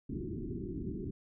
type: low-pass noise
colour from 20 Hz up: white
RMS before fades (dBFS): -39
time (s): 0.09-1.11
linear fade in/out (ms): 5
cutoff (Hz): 390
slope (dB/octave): 96
effects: none